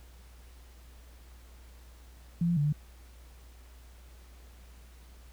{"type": "tone with pitch steps", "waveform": "sine", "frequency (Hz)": [170.4, 172.2, 145.6, 148.5], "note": ["F3", "F3", "D3", "D3"], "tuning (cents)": [-42, -24, -15, 20], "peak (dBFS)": -24, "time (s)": [2.41, 2.726], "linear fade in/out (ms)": 5, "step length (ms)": 79, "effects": ["added 60 Hz sine -50 dBFS peak until 5.32 s", "pink hiss -60 dBFS RMS until 5.32 s"]}